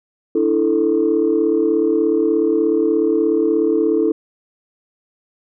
sine chord, D suspended second, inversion none, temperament just, 293.7 / 330.4 / 440.5 Hz, D4 / E4 / A4, 0 / +4 / +2 cents, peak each -20 / -16 / -16 dBFS, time 0.35-4.12 s, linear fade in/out 5 ms, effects tanh soft clip ceiling -6 dBFS

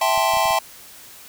square chord, A minor seventh, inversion second, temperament equal, 659.3 / 784 / 880 / 1046.5 Hz, E5 / G5 / A5 / C6, 0 / 0 / 0 / 0 cents, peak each -23 dBFS, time 0.01-0.59 s, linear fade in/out 5 ms
clicks, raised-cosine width 5 ms, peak -28 dBFS, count 5, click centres 0.177 / 0.337 / 0.37 / 0.456 / 0.507 s
effects white hiss -43 dBFS RMS until 1.28 s

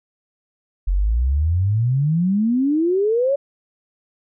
sine exponential sweep, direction up, 43.14 to 574 Hz, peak -15 dBFS, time 0.87-3.36 s, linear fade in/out 10 ms, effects none

